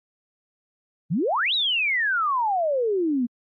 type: exponential two-way sweep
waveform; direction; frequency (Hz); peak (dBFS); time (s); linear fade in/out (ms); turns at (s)
sine; up then down; 139.1 to 3983 to 230.6; -20; 1.1-3.27; 20; 1.54
effects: AAC 64 kbps